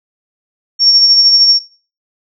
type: tone with tremolo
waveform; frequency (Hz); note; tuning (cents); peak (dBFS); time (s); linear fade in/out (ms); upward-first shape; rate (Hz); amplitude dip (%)
sine; 5500; F8; -27; -3; 0.79-1.6; 50; sine; 13; 35
effects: noise-tail reverb RT60 0.4 s tail -22 dB re dry